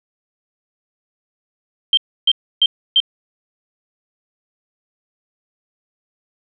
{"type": "tone bursts", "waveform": "sine", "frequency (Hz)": 3146, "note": "G7", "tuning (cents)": 6, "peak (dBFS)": -9, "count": 4, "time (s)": [1.93, 3.002], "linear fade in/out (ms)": 2, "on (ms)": 43, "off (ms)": 300, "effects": []}